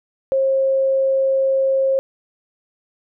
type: tone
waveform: sine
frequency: 536 Hz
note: C5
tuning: 42 cents sharp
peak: -14 dBFS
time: 0.32-1.99 s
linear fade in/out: 0 ms
effects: none